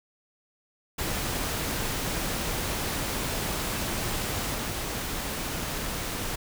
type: noise with level steps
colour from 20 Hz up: pink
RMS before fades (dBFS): -30 / -32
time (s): 0.98-6.36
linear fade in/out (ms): 10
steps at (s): 4.54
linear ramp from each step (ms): 10
effects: none